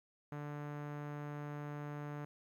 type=tone with low-pass filter; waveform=sawtooth; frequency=146.83 Hz; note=D3; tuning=in tune; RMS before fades=-44 dBFS; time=0.32-2.25 s; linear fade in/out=2 ms; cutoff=1600 Hz; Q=1.2; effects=12-bit